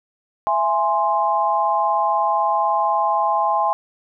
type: chord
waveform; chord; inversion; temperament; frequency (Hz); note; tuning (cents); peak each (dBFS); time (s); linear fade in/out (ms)
sine; E augmented; none; equal with one note detuned; 666.9 / 830.6 / 1046.5; E5 / G#5 / B#5; +20 / 0 / 0; -23 / -19 / -20; 0.47-3.73; 0
effects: none